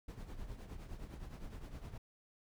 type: noise with tremolo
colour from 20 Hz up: brown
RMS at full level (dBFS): -44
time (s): 0.08-1.98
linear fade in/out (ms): 5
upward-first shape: triangle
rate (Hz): 9.7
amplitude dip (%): 70
effects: none